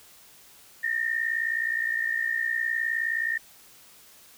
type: tone pair together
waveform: sine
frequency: 1805.3 / 1864.7 Hz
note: A6 / A#6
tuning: +44 / 0 cents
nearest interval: minor second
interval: 56 cents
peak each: -27 / -28 dBFS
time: 0.83-3.38 s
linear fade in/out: 10 ms
effects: white hiss -53 dBFS RMS until 4.37 s